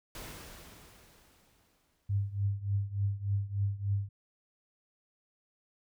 pink noise with exponential decay, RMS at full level -43 dBFS, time 0.15-2.45 s, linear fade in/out 2 ms, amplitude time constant 500 ms
sine tone with tremolo, 100 Hz, G2, 35 cents sharp, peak -25 dBFS, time 2.09-4.09 s, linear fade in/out 10 ms, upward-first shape triangle, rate 3.4 Hz, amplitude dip 90%
effects none

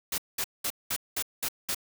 white noise bursts, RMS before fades -30 dBFS, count 7, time 0.12-1.747 s, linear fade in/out 5 ms, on 61 ms, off 200 ms, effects none

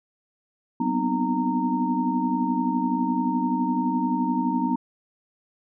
sine tone cluster, 188.9 / 242.3 / 254 / 306.9 / 923 Hz, F#3 / B3 / B3 / D#4 / A#5, +36 / -33 / +49 / -24 / -17 cents, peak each -30 / -29 / -25 / -29 / -27 dBFS, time 0.8-4.76 s, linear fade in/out 5 ms, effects none

